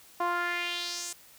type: tone with band-pass filter sweep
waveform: sawtooth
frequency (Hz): 349.2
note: F4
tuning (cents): 0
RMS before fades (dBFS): -32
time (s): 0.2-1.13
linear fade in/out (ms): 5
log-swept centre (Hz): 900 to 8200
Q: 2.7
effects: white hiss -55 dBFS RMS until 1.38 s